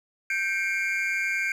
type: tone cluster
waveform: triangle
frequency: 1567 / 2170 / 2358 Hz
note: G6 / C#7 / D7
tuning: -1 / -37 / +6 cents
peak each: -27 dBFS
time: 0.3-1.52 s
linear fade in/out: 2 ms
effects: tanh soft clip ceiling -13 dBFS